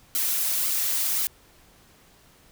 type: noise with flanger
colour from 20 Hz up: blue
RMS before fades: -25 dBFS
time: 0.15-1.27 s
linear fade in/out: 0 ms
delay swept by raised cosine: 1.1 to 4.8 ms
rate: 1.9 Hz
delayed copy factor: -0.55
effects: pink hiss -56 dBFS RMS until 2.51 s